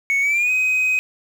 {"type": "tone with pitch glide", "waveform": "sine", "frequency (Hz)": [2217, 2517], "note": ["C#7", "D#7"], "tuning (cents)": [0, 19], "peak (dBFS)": -13, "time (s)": [0.1, 0.99], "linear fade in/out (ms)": 0, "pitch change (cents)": 219, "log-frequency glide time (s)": [0.21, 0.51], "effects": ["tanh soft clip ceiling -15 dBFS", "7-bit"]}